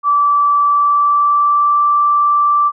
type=tone with pitch glide; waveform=sine; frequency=1159 to 1170.4 Hz; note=D6 to D6; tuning=-23 to -6 cents; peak=-9 dBFS; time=0.03-2.72 s; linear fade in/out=50 ms; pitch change=+17 cents; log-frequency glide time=0.65-1.86 s; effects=none